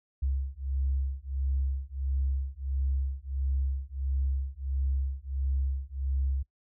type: beating tone pair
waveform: sine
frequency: 66.8 / 68.3 Hz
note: C2 / C#2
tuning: +36 / -25 cents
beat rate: 1.5 Hz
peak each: -30 dBFS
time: 0.22-6.43 s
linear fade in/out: 10 ms
effects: noise-tail reverb RT60 0.1 s tail -21 dB re dry + tanh soft clip ceiling -20 dBFS